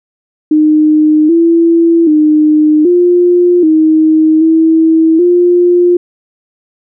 sine tone with pitch steps, 306.7 / 334.5 / 305.3 / 353.3 / 314.5 / 322.8 / 352.7 Hz, D#4 / E4 / D#4 / F4 / D#4 / E4 / F4, -25 / +25 / -33 / +20 / +19 / -36 / +17 cents, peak -4 dBFS, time 0.51-5.97 s, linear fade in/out 5 ms, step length 780 ms, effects none

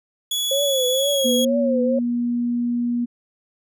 sawtooth tone with pitch glide, 3387 to 3315 Hz, G#7 to G#7, +33 to -4 cents, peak -18 dBFS, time 0.31-1.45 s, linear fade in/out 5 ms, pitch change -37 cents, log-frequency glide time 0.94-1.22 s
sine tone with vibrato, 535 Hz, C5, 38 cents sharp, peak -19 dBFS, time 0.51-1.99 s, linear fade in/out 5 ms, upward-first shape triangle, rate 2.1 Hz, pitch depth 130 cents each way
sine tone, 240 Hz, B3, 49 cents flat, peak -19 dBFS, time 1.24-3.06 s, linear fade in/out 20 ms
effects none

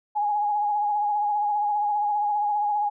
sine tone with vibrato, 830.6 Hz, G#5, in tune, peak -21 dBFS, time 0.15-2.9 s, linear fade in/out 20 ms, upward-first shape triangle, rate 15 Hz, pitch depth 41 cents each way, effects none

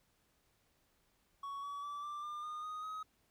triangle tone with pitch steps, 1117 / 1137.2 / 1157.7 / 1178.6 / 1199.9 / 1221.6 / 1243.7 / 1266.2 Hz, C#6 / C#6 / D6 / D6 / D6 / D#6 / D#6 / D#6, +13 / +44 / -25 / +6 / +37 / -32 / -1 / +30 cents, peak -39 dBFS, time 1.43-3.03 s, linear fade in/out 5 ms, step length 200 ms, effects pink hiss -75 dBFS RMS until 3.3 s

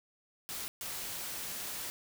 white noise bursts at uneven times, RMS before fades -40 dBFS, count 2, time 0.49-0.68 / 0.81-1.9 s, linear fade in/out 0 ms, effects none

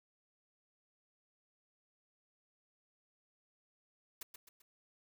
white noise with echo, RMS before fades -44 dBFS, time 4.21-4.23 s, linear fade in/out 5 ms, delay 130 ms, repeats 3, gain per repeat -7 dB, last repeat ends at 4.62 s, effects none

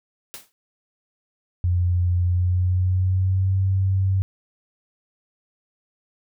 white noise with exponential decay, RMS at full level -33 dBFS, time 0.34-0.52 s, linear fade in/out 0 ms, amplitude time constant 38 ms
sine tone with pitch glide, 88.7 to 95.62 Hz, F2 to G2, +27 to -43 cents, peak -17 dBFS, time 1.64-4.22 s, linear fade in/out 0 ms, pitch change +130 cents, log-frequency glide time 2.25-3.56 s
effects none

